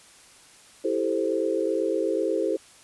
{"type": "chord", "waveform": "sine", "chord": "A minor seventh", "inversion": "second", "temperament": "equal", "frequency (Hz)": [329.6, 392, 440, 523.3], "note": ["E4", "G4", "A4", "C5"], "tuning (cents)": [0, 0, 0, 0], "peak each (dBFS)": -28, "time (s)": [0.84, 2.57], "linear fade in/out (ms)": 10, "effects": ["white hiss -52 dBFS RMS until 2.83 s", "resampled to 24000 Hz"]}